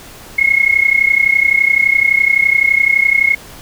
sine tone with amplitude modulation, 2167 Hz, C#7, 40 cents flat, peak -5 dBFS, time 0.38-3.35 s, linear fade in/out 10 ms, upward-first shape sine, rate 31.8 Hz, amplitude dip 85%, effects pink hiss -36 dBFS RMS until 3.61 s

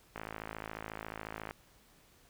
click train, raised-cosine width 0.5 ms, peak -25 dBFS, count 74, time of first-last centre 0.16-1.509 s, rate 54.1 Hz, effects pink hiss -64 dBFS RMS until 2.29 s

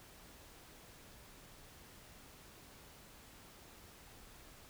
silence, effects pink hiss -58 dBFS RMS until 4.69 s

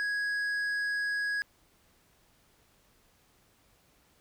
sine tone with tanh clipping, 1661.2 Hz, G#6, in tune, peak -30 dBFS, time 0-1.42 s, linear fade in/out 0 ms, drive 7 dB, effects pink hiss -66 dBFS RMS until 4.2 s

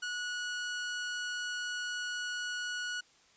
sawtooth tone, 1463 Hz, F#6, 20 cents flat, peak -31 dBFS, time 0.02-3.01 s, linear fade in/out 10 ms, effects white hiss -64 dBFS RMS until 3.36 s + resampled to 16000 Hz

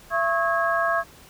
sine tone cluster, 672 / 1096 / 1283 / 1642 Hz, E5 / C#6 / E6 / G#6, +33 / -20 / -47 / -20 cents, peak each -24 / -25 / -29 / -25 dBFS, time 0.1-1.04 s, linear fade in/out 50 ms, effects pink hiss -49 dBFS RMS until 1.29 s

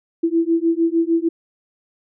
sine beating tone pair, 328.9 / 335.5 Hz, E4 / E4, -4 / +31 cents, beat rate 6.6 Hz, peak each -18 / -18 dBFS, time 0.23-1.29 s, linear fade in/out 10 ms, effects none

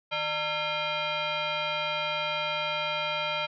sine tone with frequency modulation, 913 Hz, A#5, 36 cents flat, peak -27 dBFS, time 0.11-3.47 s, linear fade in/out 20 ms, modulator 757 Hz, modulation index 3.6, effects none

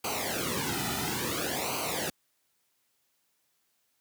pink noise with flanger, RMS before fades -32 dBFS, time 0.04-2.1 s, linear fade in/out 5 ms, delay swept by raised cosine 0.56 to 1.86 ms, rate 0.58 Hz, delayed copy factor -0.85, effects white hiss -74 dBFS RMS until 4 s + high-pass 80 Hz 12 dB/octave

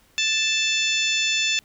harmonic tone, 880 Hz, A5, in tune, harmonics 2 / 3 / 4 / 5 / 6 / 7 / 8, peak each -32 / -23 / -24 / -33 / -31 / -33 / -31 dBFS, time 0.18-1.59 s, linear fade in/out 0 ms, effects pink hiss -58 dBFS RMS until 1.64 s

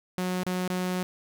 sawtooth tone with dropouts, 182.5 Hz, F#3, 24 cents flat, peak -23 dBFS, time 0.18-1.03 s, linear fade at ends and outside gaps 0 ms, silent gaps 0.434-0.465 / 0.677-0.701 s, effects none

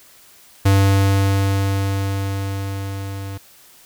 square tone with level ramp, 98 Hz, G2, in tune, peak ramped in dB -11 to -28 dBFS, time 0.65-3.38 s, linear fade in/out 10 ms, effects white hiss -48 dBFS RMS until 3.85 s

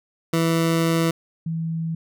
20% pulse / sine tone pair in turn, 164.81 / 163.29 Hz, E3 / E3, 0 / -16 cents, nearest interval unison, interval 16 cents, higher first, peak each -13 / -23 dBFS, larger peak first, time 0.33-1.11 / 1.46-1.95 s, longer first, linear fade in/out 5 ms, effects none

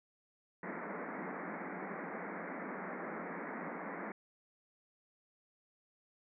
pink band-pass noise, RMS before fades -43 dBFS, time 0.63-4.12 s, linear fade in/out 2 ms, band 170 to 2200 Hz, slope 96 dB/octave, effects none

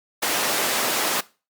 pink high-pass noise, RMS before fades -23 dBFS, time 0.22-1.21 s, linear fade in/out 10 ms, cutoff 420 Hz, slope 12 dB/octave, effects noise-tail reverb RT60 0.3 s tail -19 dB re dry + Opus 48 kbps

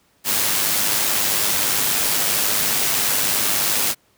white noise with amplitude modulation, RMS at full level -18 dBFS, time 0.24-3.95 s, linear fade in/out 50 ms, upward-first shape sine, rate 103 Hz, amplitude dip 35%, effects pink hiss -60 dBFS RMS until 4.17 s + high-pass 80 Hz 12 dB/octave

